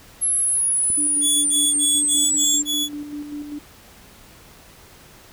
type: linear sweep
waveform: sine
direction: down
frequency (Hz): 11100 to 7350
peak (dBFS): -17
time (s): 0.21-2.63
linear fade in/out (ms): 20
type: click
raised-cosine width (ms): 3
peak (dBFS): -23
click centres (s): 0.902
type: tone with tremolo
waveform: sine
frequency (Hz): 293.7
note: D4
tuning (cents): 0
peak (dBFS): -27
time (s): 0.97-3.59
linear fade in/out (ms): 10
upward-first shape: square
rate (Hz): 5.1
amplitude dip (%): 45
type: tone bursts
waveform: sawtooth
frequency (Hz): 3397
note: G#7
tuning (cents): +38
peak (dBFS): -17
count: 6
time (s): 1.21-2.89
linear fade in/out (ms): 50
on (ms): 240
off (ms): 48
effects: pink hiss -47 dBFS RMS until 5.32 s